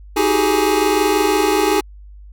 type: tone cluster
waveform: square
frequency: 314.4 / 375.5 / 401.2 / 422.2 / 834 Hz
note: D#4 / F#4 / G4 / G#4 / G#5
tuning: +18 / +26 / +40 / +29 / +7 cents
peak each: -21 dBFS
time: 0.16-1.81 s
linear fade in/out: 10 ms
effects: added 50 Hz sine -36 dBFS peak until 2.32 s